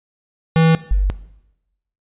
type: tone pair in turn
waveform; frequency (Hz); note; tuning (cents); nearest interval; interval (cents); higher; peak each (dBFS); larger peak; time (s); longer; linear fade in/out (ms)
square / sine; 162.3 / 48.25; E3 / G1; -27 / -27; octave + major sixth; 2100; first; -11; neither; 0.56-0.75 / 0.91-1.1; neither; 0
effects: noise-tail reverb RT60 0.9 s tail -17 dB re dry + resampled to 8000 Hz